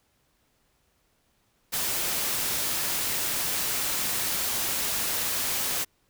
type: noise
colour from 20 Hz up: white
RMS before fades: -28 dBFS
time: 1.72-5.85 s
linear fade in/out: 20 ms
effects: pink hiss -69 dBFS RMS until 6.09 s